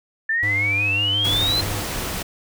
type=exponential sweep; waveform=sine; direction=up; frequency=1759 to 4155 Hz; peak=-18 dBFS; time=0.29-1.61 s; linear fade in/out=5 ms
type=tone with vibrato; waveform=square; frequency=101.1 Hz; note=G#2; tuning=46 cents flat; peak=-27 dBFS; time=0.43-1.83 s; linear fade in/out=0 ms; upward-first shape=sine; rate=5.6 Hz; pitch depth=40 cents each way
type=noise; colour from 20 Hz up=pink; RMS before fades=-27 dBFS; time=1.24-2.23 s; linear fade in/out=10 ms
effects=none